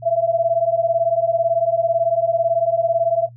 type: beating tone pair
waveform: sine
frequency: 659.3 / 677.3 Hz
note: E5 / E5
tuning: 0 / +47 cents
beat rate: 18 Hz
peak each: -18 dBFS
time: 0.02-3.29 s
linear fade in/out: 50 ms
effects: noise-tail reverb RT60 0.1 s tail -22 dB re dry + added 119 Hz sine -39 dBFS peak until 3.36 s